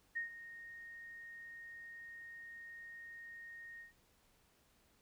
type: tone with ADSR envelope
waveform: sine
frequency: 1856 Hz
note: A#6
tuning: 8 cents flat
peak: -35 dBFS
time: 0.15-3.93 s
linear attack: 19 ms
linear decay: 120 ms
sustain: -14 dB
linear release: 130 ms
effects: pink hiss -72 dBFS RMS until 5.01 s